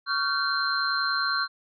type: tone cluster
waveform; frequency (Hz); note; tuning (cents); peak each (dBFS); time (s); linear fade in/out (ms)
sine; 1121 / 1389 / 1539 / 4146; C#6 / F6 / G6 / C8; +19 / -10 / -32 / -17; -29; 0.06-1.48; 50
effects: none